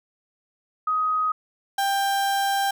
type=tone pair in turn; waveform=sine / 35% pulse; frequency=1256 / 791.2 Hz; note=D#6 / G5; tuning=+16 / +16 cents; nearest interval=minor sixth; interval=800 cents; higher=first; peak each=-20 / -19 dBFS; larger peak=second; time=0.87-1.32 / 1.78-2.71 s; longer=second; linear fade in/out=5 ms; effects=none